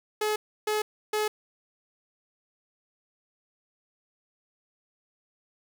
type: tone bursts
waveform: sawtooth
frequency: 425.7 Hz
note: G#4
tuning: 43 cents sharp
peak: -21 dBFS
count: 3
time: 0.21-1.28 s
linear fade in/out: 5 ms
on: 150 ms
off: 310 ms
effects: none